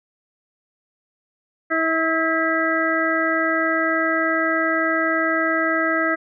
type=harmonic tone with a mistuned harmonic; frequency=323.4 Hz; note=E4; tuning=33 cents flat; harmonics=1 / 2 / 4 / 5 / 6; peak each=-24 / -24 / -24 / -24 / -24 dBFS; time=1.7-6.16 s; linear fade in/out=20 ms; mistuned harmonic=6; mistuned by=+22 cents; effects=none

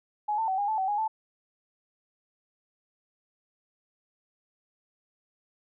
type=tone with pitch steps; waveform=sine; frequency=840 / 893 / 760 / 814 / 872 / 762 / 827 / 878 Hz; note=G#5 / A5 / F#5 / G#5 / A5 / G5 / G#5 / A5; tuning=+19 / +25 / +46 / -35 / -16 / -49 / -8 / -4 cents; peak=-25 dBFS; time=0.28-1.08 s; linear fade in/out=10 ms; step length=100 ms; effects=none

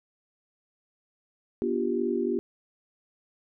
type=chord; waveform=sine; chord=G dominant seventh; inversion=first; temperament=equal with one note detuned; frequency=243.1 / 293.7 / 349.2 / 392 Hz; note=B3 / D4 / F4 / G4; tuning=-27 / 0 / 0 / 0 cents; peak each=-30 / -35 / -29 / -29 dBFS; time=1.62-2.39 s; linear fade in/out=0 ms; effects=none

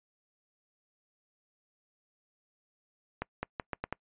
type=accelerating click train; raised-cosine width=0.5 ms; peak=-18 dBFS; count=6; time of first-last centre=3.22-3.926 s; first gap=210 ms; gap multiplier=0.8; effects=noise-tail reverb RT60 0.1 s tail -26 dB re dry + resampled to 8000 Hz

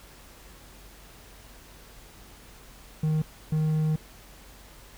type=tone bursts at uneven times; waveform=triangle; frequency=155.56 Hz; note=D#3; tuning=in tune; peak=-20 dBFS; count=2; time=3.03-3.22 / 3.52-3.96 s; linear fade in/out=5 ms; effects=added 47 Hz sine -52 dBFS peak until 4.97 s + pink hiss -51 dBFS RMS until 4.97 s

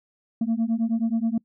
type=beating tone pair; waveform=sine; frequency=223 / 232.4 Hz; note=A3 / A#3; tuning=+23 / -5 cents; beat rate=9.4 Hz; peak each=-22 dBFS; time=0.41-1.38 s; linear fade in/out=5 ms; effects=noise-tail reverb RT60 0.1 s tail -26 dB re dry + tanh soft clip ceiling -18 dBFS

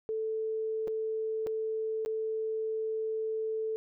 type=tone with dropouts; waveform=sine; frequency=440 Hz; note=A4; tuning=in tune; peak=-30 dBFS; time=0.09-3.76 s; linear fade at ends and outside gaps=0 ms; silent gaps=0.874-0.88 / 1.465-1.47 / 2.05-2.06 s; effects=none

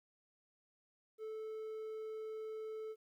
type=tone; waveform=triangle; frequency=437.2 Hz; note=A4; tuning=11 cents flat; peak=-40 dBFS; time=1.18-2.96 s; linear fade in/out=50 ms; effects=13-bit

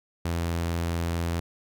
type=tone; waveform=sawtooth; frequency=84.5 Hz; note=E2; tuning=43 cents sharp; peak=-22 dBFS; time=0.25-1.4 s; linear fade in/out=5 ms; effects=none

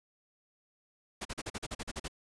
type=noise bursts; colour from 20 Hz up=pink; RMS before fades=-38 dBFS; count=11; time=1.21-2.082 s; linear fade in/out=10 ms; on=42 ms; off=41 ms; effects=resampled to 22050 Hz

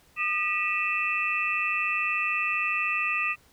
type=tone cluster; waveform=sine; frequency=1218 / 1944 / 2459 / 2652 Hz; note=D#6 / B6 / D#7 / E7; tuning=-37 / -28 / -21 / +10 cents; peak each=-31 / -33 / -31 / -27 dBFS; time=0.16-3.36 s; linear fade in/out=50 ms; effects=pink hiss -60 dBFS RMS until 3.52 s

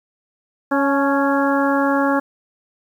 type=harmonic tone with a mistuned harmonic; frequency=277.2 Hz; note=C#4; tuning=in tune; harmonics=1 / 2 / 3 / 4 / 5 / 6; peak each=-18 / -21 / -23 / -24 / -25 / -26 dBFS; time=0.71-2.2 s; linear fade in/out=10 ms; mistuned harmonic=3; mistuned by=+32 cents; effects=8-bit

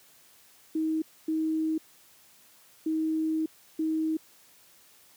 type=tone bursts at uneven times; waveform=sine; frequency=316.6 Hz; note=D#4; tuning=30 cents sharp; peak=-25 dBFS; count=4; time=0.75-1.02 / 1.28-1.78 / 2.86-3.46 / 3.79-4.17 s; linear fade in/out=5 ms; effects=white hiss -58 dBFS RMS until 5.16 s + high-pass 80 Hz 12 dB/octave

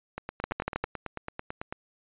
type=two click trains; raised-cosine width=0.5 ms; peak=-19 / -13 dBFS; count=15 / 6; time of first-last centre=0.18-1.725 / 0.44-0.84 s; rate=9.06 / 12.5 Hz; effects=resampled to 8000 Hz

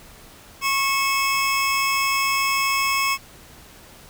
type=tone pair together; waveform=25% pulse; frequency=1094.8 / 2600 Hz; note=C#6 / E7; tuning=-22 / -24 cents; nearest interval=octave + minor third; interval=1498 cents; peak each=-17 / -20 dBFS; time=0.61-3.18 s; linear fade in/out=50 ms; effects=pink hiss -46 dBFS RMS until 4.09 s

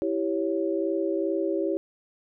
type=chord; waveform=sine; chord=C# diminished; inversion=first; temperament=equal; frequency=329.6 / 392 / 554.4 Hz; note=E4 / G4 / C#5; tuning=0 / 0 / 0 cents; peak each=-27 / -28 / -30 dBFS; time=0.02-1.77 s; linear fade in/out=0 ms; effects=none

